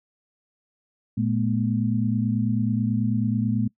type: tone cluster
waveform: sine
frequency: 114.5 / 212.7 / 241.9 Hz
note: A#2 / G#3 / B3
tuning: -31 / +42 / -36 cents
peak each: -25 / -24 / -26 dBFS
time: 1.17-3.68 s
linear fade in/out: 10 ms
effects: noise-tail reverb RT60 0.1 s tail -22 dB re dry